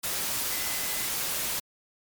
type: tone in noise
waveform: sine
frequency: 2027 Hz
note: B6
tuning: 45 cents sharp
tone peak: -41 dBFS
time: 0.51-1.06 s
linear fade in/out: 10 ms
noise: white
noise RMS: -30 dBFS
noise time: 0.03-1.6 s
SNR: -14 dB
effects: MP3 96 kbps